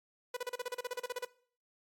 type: tone bursts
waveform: sawtooth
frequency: 493.9 Hz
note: B4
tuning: in tune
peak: -31 dBFS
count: 15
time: 0.34-1.25 s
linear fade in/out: 5 ms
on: 28 ms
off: 35 ms
effects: noise-tail reverb RT60 0.5 s tail -20 dB re dry + AAC 64 kbps